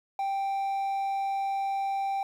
triangle tone with quantisation, 785 Hz, G5, 2 cents sharp, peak -25 dBFS, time 0.19-2.23 s, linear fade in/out 2 ms, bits 9, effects none

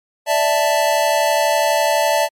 square chord, D suspended second, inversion none, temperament equal, 587.3 / 659.3 / 880 Hz, D5 / E5 / A5, 0 / 0 / 0 cents, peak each -19 dBFS, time 0.26-2.29 s, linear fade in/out 50 ms, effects MP3 64 kbps

